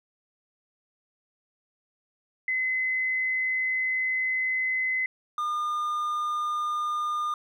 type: tone pair in turn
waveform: sine / triangle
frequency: 2038 / 1211.8 Hz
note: C7 / D#6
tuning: -46 / -46 cents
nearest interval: major sixth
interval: 900 cents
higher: first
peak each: -24 dBFS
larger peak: neither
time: 2.48-5.06 / 5.38-7.34 s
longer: first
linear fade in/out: 2 ms
effects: none